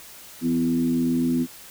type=tone with frequency modulation; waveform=sine; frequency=252.4 Hz; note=B3; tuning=38 cents sharp; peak=-19 dBFS; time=0.41-1.47 s; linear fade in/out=50 ms; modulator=82.1 Hz; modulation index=0.7; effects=white hiss -44 dBFS RMS until 1.7 s